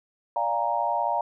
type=chord; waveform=sine; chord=Bb dominant seventh; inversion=first; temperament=equal with one note detuned; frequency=587.3 / 698.5 / 814 / 932.3 Hz; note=D5 / F5 / Ab5 / Bb5; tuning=0 / 0 / -35 / 0 cents; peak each=-31 / -28 / -30 / -26 dBFS; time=0.36-1.21 s; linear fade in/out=2 ms; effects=none